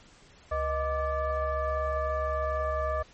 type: tone with frequency modulation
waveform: sine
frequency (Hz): 622.3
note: D#5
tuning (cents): 0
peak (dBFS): -26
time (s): 0.51-3.03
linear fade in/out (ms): 10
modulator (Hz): 553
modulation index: 1.2
effects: pink hiss -56 dBFS RMS until 3.13 s + MP3 32 kbps